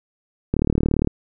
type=click train; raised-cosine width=3 ms; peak=-6 dBFS; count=21; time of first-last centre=0.54-1.073 s; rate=37.5 Hz; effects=none